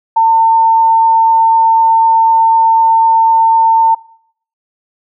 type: tone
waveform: sine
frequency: 902 Hz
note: A5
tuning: 43 cents sharp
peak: -5 dBFS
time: 0.16-3.95 s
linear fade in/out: 10 ms
effects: noise-tail reverb RT60 0.6 s tail -20 dB re dry